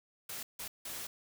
white noise bursts at uneven times, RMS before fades -42 dBFS, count 3, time 0.29-0.43 / 0.59-0.68 / 0.85-1.07 s, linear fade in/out 5 ms, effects none

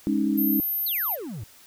sine chord, Ab suspended fourth, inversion none, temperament just, 207.7 / 276.9 / 311.5 Hz, Ab3 / Db4 / Eb4, 0 / -2 / +2 cents, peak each -25 dBFS, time 0.07-0.6 s, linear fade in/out 0 ms
sine tone, 13130 Hz, G#9, 21 cents flat, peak -24 dBFS, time 0.37-1.16 s, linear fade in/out 20 ms
triangle exponential sweep, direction down, 4572 to 92 Hz, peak -30 dBFS, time 0.86-1.44 s, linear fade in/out 5 ms
effects white hiss -52 dBFS RMS until 1.66 s

